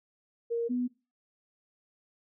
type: tone pair in turn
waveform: sine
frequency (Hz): 466.6 / 247.2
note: A#4 / B3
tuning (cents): +2 / +2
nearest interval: major seventh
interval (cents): 1100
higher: first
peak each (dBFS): -27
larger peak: neither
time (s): 0.5-0.69 / 0.69-0.88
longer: neither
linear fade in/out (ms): 20
effects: noise-tail reverb RT60 0.3 s tail -20 dB re dry